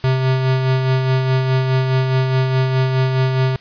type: tone with tremolo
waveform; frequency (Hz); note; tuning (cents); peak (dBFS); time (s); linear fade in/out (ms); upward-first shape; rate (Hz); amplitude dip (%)
square; 130.81; C3; 0; -13; 0.04-3.56; 0; sine; 4.8; 40
effects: white hiss -44 dBFS RMS until 3.6 s + resampled to 11025 Hz